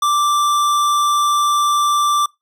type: tone with hard clipping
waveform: sine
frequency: 1174.7 Hz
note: D6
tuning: in tune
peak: -15 dBFS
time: 0.02-2.26 s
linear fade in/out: 5 ms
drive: 16 dB
effects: noise-tail reverb RT60 0.2 s tail -24 dB re dry